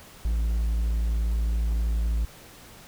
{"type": "tone", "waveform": "triangle", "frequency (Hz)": 56, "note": "A1", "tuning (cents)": 31, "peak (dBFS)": -20, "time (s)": [0.25, 2.25], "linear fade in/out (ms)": 0, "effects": ["pink hiss -48 dBFS RMS until 2.87 s"]}